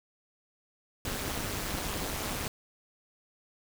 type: noise with amplitude modulation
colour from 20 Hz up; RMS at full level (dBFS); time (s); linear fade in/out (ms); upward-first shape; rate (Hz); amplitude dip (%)
pink; -31; 1.05-2.48; 2; sine; 206; 80
effects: none